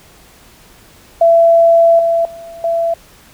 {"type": "tone with level steps", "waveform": "sine", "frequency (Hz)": 670, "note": "E5", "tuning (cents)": 28, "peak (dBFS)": [-5, -10, -29, -12], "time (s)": [1.21, 2.94], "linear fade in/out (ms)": 5, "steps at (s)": [1.99, 2.25, 2.64], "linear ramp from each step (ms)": 2, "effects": ["pink hiss -44 dBFS RMS until 3.33 s"]}